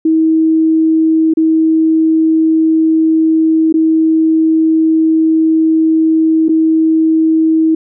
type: tone with dropouts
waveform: sine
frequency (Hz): 319.9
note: D#4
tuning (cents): +48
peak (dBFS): -7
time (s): 0.05-7.75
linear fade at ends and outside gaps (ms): 5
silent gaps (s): 1.338-1.371 / 3.726-3.74 / 6.484-6.491
effects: none